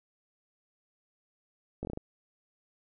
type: slowing click train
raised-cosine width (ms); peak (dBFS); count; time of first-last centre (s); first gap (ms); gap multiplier
2; -23; 6; 1.83-1.974; 19; 1.21
effects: none